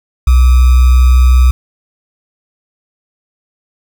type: tone with sample-and-hold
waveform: sine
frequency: 62.8 Hz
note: B1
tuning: 30 cents sharp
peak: -3 dBFS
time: 0.27-1.51 s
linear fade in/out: 5 ms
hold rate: 1225 Hz
effects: none